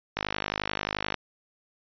click train, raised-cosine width 0.3 ms, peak -11 dBFS, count 51, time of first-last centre 0.17-1.143 s, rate 51.4 Hz, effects resampled to 11025 Hz

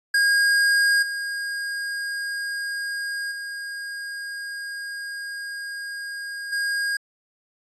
square tone with level steps, 1627 Hz, G#6, 36 cents flat, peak -17 / -27 / -31 / -23 dBFS, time 0.14-6.97 s, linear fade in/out 5 ms, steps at 1.02 / 3.31 / 6.52 s, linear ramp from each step 10 ms, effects resampled to 24000 Hz

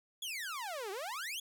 sawtooth exponential two-way sweep, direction down then up, 3473 to 370 to 3473 Hz, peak -35 dBFS, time 0.22-1.4 s, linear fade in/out 5 ms, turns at 0.91 s, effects none

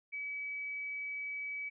sine tone, 2284 Hz, D7, 49 cents flat, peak -37 dBFS, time 0.12-1.7 s, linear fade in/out 20 ms, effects none

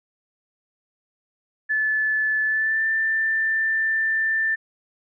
sine tone with pitch glide, 1736 to 1778.6 Hz, A6 to A6, -24 to +18 cents, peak -19 dBFS, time 1.69-4.56 s, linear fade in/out 20 ms, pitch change +42 cents, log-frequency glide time 2.45-2.85 s, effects none

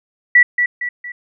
sine tone with echo, 1951 Hz, B6, 22 cents flat, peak -5 dBFS, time 0.35-0.43 s, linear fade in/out 5 ms, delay 230 ms, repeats 3, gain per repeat -7 dB, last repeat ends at 1.12 s, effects none

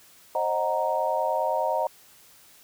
sine chord, C half-diminished seventh, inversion none, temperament equal with one note detuned, 532.4 / 622.3 / 740 / 932.3 Hz, C5 / Eb5 / Gb5 / Bb5, +30 / 0 / 0 / 0 cents, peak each -30 / -27 / -30 / -27 dBFS, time 0.35-1.87 s, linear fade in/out 2 ms, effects white hiss -54 dBFS RMS until 2.63 s

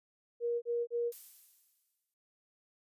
sine tone bursts, 473.6 Hz, A#4, 27 cents sharp, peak -30 dBFS, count 3, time 0.4-1.124 s, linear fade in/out 50 ms, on 220 ms, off 32 ms
violet noise with exponential decay, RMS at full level -45 dBFS, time 1.12-2.14 s, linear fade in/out 2 ms, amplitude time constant 220 ms
effects resampled to 32000 Hz

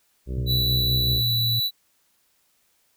harmonic tone, 64.2 Hz, C2, 32 cents flat, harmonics 1 / 2 / 3 / 4 / 5 / 6 / 7 / 8 / 9, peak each -27 / -34 / -38 / -43 / -42 / -40 / -46 / -51 / -50 dBFS, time 0.26-1.23 s, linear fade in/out 50 ms
sine tone with pitch glide, 123.4 to 117.35 Hz, B2 to A#2, -1 to +12 cents, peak -24 dBFS, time 0.37-1.6 s, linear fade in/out 10 ms, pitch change -87 cents, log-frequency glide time 0.96-1.34 s
square tone, 3951 Hz, B7, in tune, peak -22 dBFS, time 0.46-1.71 s, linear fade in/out 50 ms
effects white hiss -66 dBFS RMS until 2.96 s

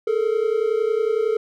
triangle tone pair together, 425.6 / 456.5 Hz, G#4 / A#4, +42 / -36 cents, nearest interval minor second, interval 122 cents, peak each -19 dBFS, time 0.07-1.37 s, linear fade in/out 5 ms, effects none

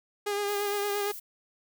sawtooth tone with vibrato, 408.1 Hz, G#4, 30 cents flat, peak -24 dBFS, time 0.26-1.12 s, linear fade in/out 10 ms, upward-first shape sine, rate 8.7 Hz, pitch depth 26 cents each way
violet noise, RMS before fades -41 dBFS, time 0.47-1.2 s, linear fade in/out 10 ms
effects none

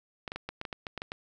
clicks, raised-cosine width 0.3 ms, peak -20 dBFS, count 11, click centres 0.278 / 0.319 / 0.36 / 0.49 / 0.614 / 0.652 / 0.728 / 0.868 / 0.977 / 1.019 / 1.119 s, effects none

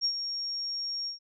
sine tone with ADSR envelope, 5560 Hz, F8, 9 cents flat, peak -23 dBFS, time 0.01-1.19 s, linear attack 38 ms, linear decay 75 ms, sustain -8 dB, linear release 120 ms, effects none

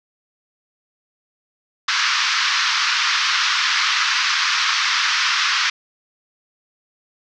pink band-pass noise, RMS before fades -19 dBFS, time 1.88-5.7 s, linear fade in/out 5 ms, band 1100 to 5800 Hz, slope 48 dB/octave, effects none

